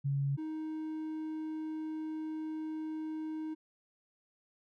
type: tone pair in turn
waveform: sine / triangle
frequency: 139.5 / 313.2 Hz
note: C#3 / D#4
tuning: +11 / +11 cents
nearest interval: octave + major second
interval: 1400 cents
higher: second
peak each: -29 / -34 dBFS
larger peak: first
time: 0.04-0.37 / 0.37-3.55 s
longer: second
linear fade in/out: 20 ms
effects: none